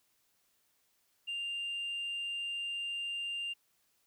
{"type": "tone", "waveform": "sine", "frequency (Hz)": 2794, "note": "F7", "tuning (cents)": 0, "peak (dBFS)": -33, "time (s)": [1.27, 3.54], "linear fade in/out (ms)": 20, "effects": ["tanh soft clip ceiling -33 dBFS", "white hiss -74 dBFS RMS until 4.06 s"]}